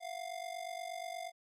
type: ring-modulated tone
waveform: square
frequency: 701 Hz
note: F5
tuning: 6 cents sharp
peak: -38 dBFS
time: 0-1.32 s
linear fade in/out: 50 ms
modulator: 24.2 Hz
effects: low-pass 11000 Hz 12 dB/octave + Opus 48 kbps